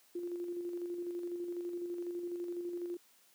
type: tone with tremolo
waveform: sine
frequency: 349.2 Hz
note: F4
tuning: in tune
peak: -35 dBFS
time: 0.15-2.97 s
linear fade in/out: 5 ms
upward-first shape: square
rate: 12 Hz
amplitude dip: 35%
effects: white hiss -66 dBFS RMS until 3.34 s + high-pass 200 Hz 12 dB/octave